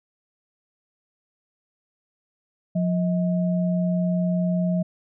sine tone pair together, 177.5 / 633 Hz, F3 / D#5, +28 / +30 cents, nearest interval octave + minor seventh, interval 2202 cents, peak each -20 / -29 dBFS, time 2.75-4.83 s, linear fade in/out 10 ms, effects none

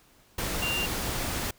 sine tone in noise, 2783 Hz, F7, 7 cents flat, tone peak -28 dBFS, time 0.62-0.86 s, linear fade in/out 5 ms, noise pink, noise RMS -31 dBFS, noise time 0.38-1.51 s, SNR 0 dB, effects pink hiss -60 dBFS RMS until 1.58 s

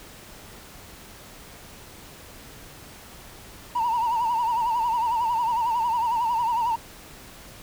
triangle tone with vibrato, 932.3 Hz, A#5, in tune, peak -18 dBFS, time 3.75-6.76 s, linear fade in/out 10 ms, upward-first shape triangle, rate 11 Hz, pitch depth 110 cents each way, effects tanh soft clip ceiling -17 dBFS + pink hiss -45 dBFS RMS until 7.62 s

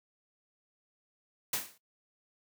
white noise with exponential decay, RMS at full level -28 dBFS, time 1.53-1.78 s, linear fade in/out 5 ms, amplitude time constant 53 ms, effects noise-tail reverb RT60 0.1 s tail -17 dB re dry + high-pass 100 Hz 12 dB/octave

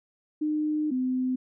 sine tone pair in turn, 304.3 / 255.9 Hz, D#4 / C4, -38 / -38 cents, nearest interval minor third, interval 300 cents, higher first, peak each -24 dBFS, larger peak neither, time 0.41-0.91 / 0.91-1.36 s, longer first, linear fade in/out 10 ms, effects none

